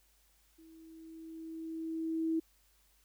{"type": "tone with level ramp", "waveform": "sine", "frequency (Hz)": 323.7, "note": "E4", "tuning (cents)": -31, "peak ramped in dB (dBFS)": [-55, -28], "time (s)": [0.58, 2.4], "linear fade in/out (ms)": 10, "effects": ["added 50 Hz sine -70 dBFS peak until 3.04 s", "white hiss -70 dBFS RMS until 3.04 s"]}